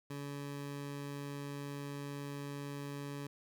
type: tone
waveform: 20% pulse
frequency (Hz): 142.2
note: C#3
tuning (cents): +45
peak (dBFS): -36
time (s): 0.1-3.27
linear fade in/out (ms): 5
effects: none